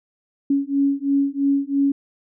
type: beating tone pair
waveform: sine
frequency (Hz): 277.2 / 280.2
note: C#4 / C#4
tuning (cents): 0 / +19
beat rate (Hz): 3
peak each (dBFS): -20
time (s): 0.5-1.92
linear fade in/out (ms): 5
effects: none